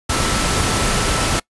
sine tone in noise, 1323 Hz, E6, 6 cents sharp, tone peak -27 dBFS, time 0.09-1.4 s, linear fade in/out 10 ms, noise pink, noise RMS -18 dBFS, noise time 0.09-1.4 s, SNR -12 dB, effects noise-tail reverb RT60 0.1 s tail -23 dB re dry + resampled to 24000 Hz

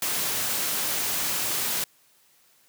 white noise, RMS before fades -27 dBFS, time 0.02-1.84 s, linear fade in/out 2 ms, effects white hiss -61 dBFS RMS until 2.68 s + high-pass 100 Hz 12 dB/octave

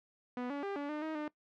sawtooth tone with pitch steps, 247.3 / 284.6 / 398.2 / 286.8 / 301.5 / 315 / 301 Hz, B3 / C#4 / G4 / D4 / D4 / D#4 / D4, +3 / +46 / +27 / -41 / +46 / +21 / +43 cents, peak -32 dBFS, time 0.37-1.28 s, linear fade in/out 2 ms, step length 130 ms, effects noise-tail reverb RT60 0.1 s tail -21 dB re dry + low-pass 2000 Hz 12 dB/octave

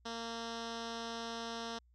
10% pulse tone with low-pass filter, 230.3 Hz, A#3, 21 cents flat, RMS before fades -42 dBFS, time 0.05-1.79 s, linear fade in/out 10 ms, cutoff 4800 Hz, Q 3.7, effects added 60 Hz sine -64 dBFS peak until 1.94 s

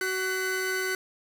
45% pulse tone cluster, 375.6 / 1498 / 2030 Hz, F#4 / F#6 / B6, +26 / +21 / +47 cents, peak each -31 / -30 / -34 dBFS, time 0.01-0.95 s, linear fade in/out 2 ms, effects 10-bit

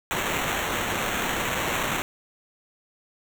white noise with sample-and-hold, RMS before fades -27 dBFS, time 0.11-2.02 s, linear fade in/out 0 ms, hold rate 4900 Hz, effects none

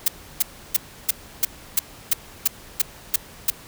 blue noise bursts, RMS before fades -17 dBFS, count 11, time 0.06-3.502 s, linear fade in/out 5 ms, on 22 ms, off 320 ms, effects pink hiss -44 dBFS RMS until 3.67 s

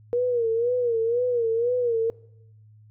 sine tone with vibrato, 473.7 Hz, A#4, 28 cents sharp, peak -20 dBFS, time 0.13-2.1 s, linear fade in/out 0 ms, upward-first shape sine, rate 2 Hz, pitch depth 91 cents each way, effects noise-tail reverb RT60 0.8 s tail -22 dB re dry + added 107 Hz sine -49 dBFS peak until 2.9 s

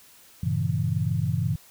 sine chord, G diminished seventh, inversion none, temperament equal, 98 / 116.54 / 138.59 / 164.81 Hz, G2 / Bb2 / Db3 / Fb3, 0 / 0 / 0 / 0 cents, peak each -28 dBFS, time 0.43-1.56 s, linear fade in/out 5 ms, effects white hiss -53 dBFS RMS until 1.7 s

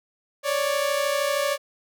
sawtooth tone pair together, 554.3 / 587.3 Hz, C#5 / D5, 0 / 0 cents, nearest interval minor second, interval 100 cents, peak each -21 dBFS, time 0.43-1.58 s, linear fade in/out 50 ms, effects none

